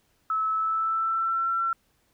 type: tone with pitch glide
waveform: sine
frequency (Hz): 1300 to 1352.1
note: E6 to E6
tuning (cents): -24 to +44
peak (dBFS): -23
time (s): 0.3-1.73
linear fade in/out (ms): 2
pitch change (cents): +68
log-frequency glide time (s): 0.5-1.45
effects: pink hiss -68 dBFS RMS until 2.13 s